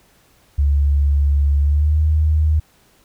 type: tone with pitch glide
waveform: sine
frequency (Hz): 71.2 to 77.2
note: C#2 to D#2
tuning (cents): +47 to -13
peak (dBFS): -12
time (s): 0.58-2.6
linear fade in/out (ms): 10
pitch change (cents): +140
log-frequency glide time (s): 1.6-2
effects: pink hiss -55 dBFS RMS until 3.04 s